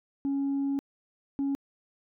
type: tone pair in turn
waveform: sine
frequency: 277.2 / 277.2 Hz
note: C#4 / C#4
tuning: 0 / 0 cents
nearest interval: unison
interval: 0 cents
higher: neither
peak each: -24 dBFS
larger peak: neither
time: 0.25-0.79 / 1.39-1.55 s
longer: first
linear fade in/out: 0 ms
effects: tanh soft clip ceiling -24 dBFS